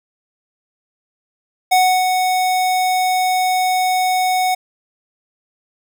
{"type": "tone with ADSR envelope", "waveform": "square", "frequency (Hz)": 740, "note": "F#5", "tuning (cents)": 0, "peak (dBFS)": -10, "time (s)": [1.71, 4.55], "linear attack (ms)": 14, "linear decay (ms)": 310, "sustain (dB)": -5, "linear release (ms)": 10, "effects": []}